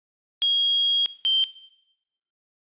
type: tone pair in turn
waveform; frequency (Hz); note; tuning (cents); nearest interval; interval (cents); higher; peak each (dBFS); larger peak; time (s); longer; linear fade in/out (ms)
sine; 3275 / 3133; G#7 / G7; -25 / -2; minor second; 77; first; -18; neither; 0.42-1.06 / 1.25-1.44; first; 0
effects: noise-tail reverb RT60 0.9 s tail -17 dB re dry + resampled to 8000 Hz